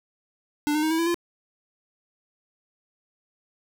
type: tone with pitch steps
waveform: square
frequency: 295.5 / 304.7 / 314.2 / 323.9 / 334 / 344.4 Hz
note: D4 / D#4 / D#4 / E4 / E4 / F4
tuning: +11 / -36 / +17 / -30 / +23 / -24 cents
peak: -22 dBFS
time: 0.67-1.144 s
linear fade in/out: 0 ms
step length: 79 ms
effects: none